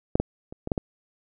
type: clicks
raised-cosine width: 2 ms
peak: -6 / -10 / -25 / -17 / -9 / -12 dBFS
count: 6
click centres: 0.155 / 0.2 / 0.525 / 0.674 / 0.718 / 0.778 s
effects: none